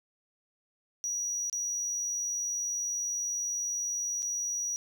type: tone with dropouts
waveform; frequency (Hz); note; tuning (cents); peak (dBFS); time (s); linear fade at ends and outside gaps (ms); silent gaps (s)
triangle; 5800; F#8; -35; -29; 1.04-4.76; 0; 1.498-1.528 / 4.222-4.228
effects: none